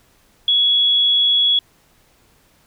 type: tone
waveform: sine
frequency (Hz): 3362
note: G#7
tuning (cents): +20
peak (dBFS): -12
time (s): 0.48-1.59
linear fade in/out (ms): 2
effects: pink hiss -56 dBFS RMS until 2.66 s